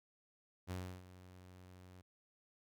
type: tone with ADSR envelope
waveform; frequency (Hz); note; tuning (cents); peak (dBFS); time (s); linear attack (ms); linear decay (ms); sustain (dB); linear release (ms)
sawtooth; 91.5; F#2; -19; -36; 0.67-2.02; 39; 310; -16; 15
effects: none